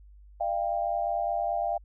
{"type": "tone cluster", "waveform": "sine", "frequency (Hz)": [600, 685, 794], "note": ["D5", "F5", "G5"], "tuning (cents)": [37, -34, 22], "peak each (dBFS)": [-34, -28, -31], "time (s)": [0.4, 1.78], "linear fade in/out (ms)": 10, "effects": ["added 50 Hz sine -49 dBFS peak until 1.84 s"]}